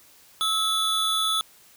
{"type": "tone pair together", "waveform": "square", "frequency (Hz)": [1298, 3465], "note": ["E6", "A7"], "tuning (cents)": [-27, -27], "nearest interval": "octave + perfect fourth", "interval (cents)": 1700, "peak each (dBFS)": [-27, -24], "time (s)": [0.41, 1.41], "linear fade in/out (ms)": 0, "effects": ["white hiss -54 dBFS RMS until 1.76 s"]}